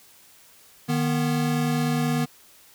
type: tone pair together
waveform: square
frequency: 153.14 / 243.1 Hz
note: D#3 / B3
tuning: -27 / -27 cents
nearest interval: minor sixth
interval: 800 cents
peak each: -25 dBFS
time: 0.88-2.26 s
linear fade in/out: 20 ms
effects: white hiss -53 dBFS RMS until 2.74 s